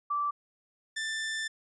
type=tone pair in turn; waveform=sine / sawtooth; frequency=1165 / 1773.3 Hz; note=D6 / A6; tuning=-14 / +13 cents; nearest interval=perfect fifth; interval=727 cents; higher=second; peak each=-27 / -28 dBFS; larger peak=first; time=0.1-0.31 / 0.96-1.48 s; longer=second; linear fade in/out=10 ms; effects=resampled to 22050 Hz